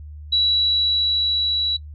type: tone with level ramp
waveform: sine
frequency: 3918 Hz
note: B7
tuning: 15 cents flat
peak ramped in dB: -15 to -19 dBFS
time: 0.32-1.77 s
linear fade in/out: 10 ms
effects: noise-tail reverb RT60 0.1 s tail -19 dB re dry + added 75 Hz sine -34 dBFS peak until 1.94 s